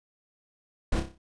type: noise with echo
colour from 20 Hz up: brown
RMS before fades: -24 dBFS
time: 0.92-1 s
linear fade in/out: 5 ms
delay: 30 ms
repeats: 6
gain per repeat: -6 dB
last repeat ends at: 1.18 s
effects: resampled to 22050 Hz